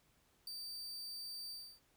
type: tone with ADSR envelope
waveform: 40% pulse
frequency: 4639 Hz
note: D8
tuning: 22 cents flat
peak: -39 dBFS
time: 0.47-1.8 s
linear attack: 4 ms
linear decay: 4 ms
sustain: -4 dB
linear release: 290 ms
effects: pink hiss -73 dBFS RMS until 1.96 s